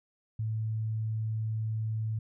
sine tone, 110 Hz, A2, in tune, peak -29 dBFS, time 0.39-2.19 s, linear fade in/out 5 ms, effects none

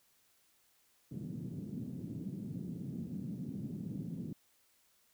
white band-pass noise, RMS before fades -42 dBFS, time 1.11-4.33 s, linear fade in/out 5 ms, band 130 to 230 Hz, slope 24 dB/octave, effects white hiss -71 dBFS RMS until 5.13 s

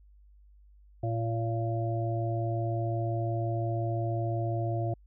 harmonic tone, 114.3 Hz, A#2, 34 cents flat, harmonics 1 / 3 / 5 / 6, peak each -29 / -36 / -39 / -35 dBFS, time 1.03-4.94 s, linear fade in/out 5 ms, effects added 50 Hz sine -54 dBFS peak until 5.06 s

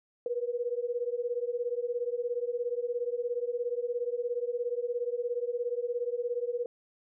sine beating tone pair, 475.4 / 492.4 Hz, A#4 / B4, +34 / -5 cents, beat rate 17 Hz, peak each -32 / -33 dBFS, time 0.26-6.66 s, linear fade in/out 2 ms, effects none

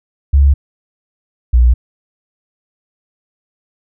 sine tone pair in turn, 69.8 / 60.4 Hz, C#2 / B1, +13 / -38 cents, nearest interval minor third, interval 251 cents, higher first, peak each -5 dBFS, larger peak neither, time 0.33-0.54 / 1.53-1.74 s, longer neither, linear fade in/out 10 ms, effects none

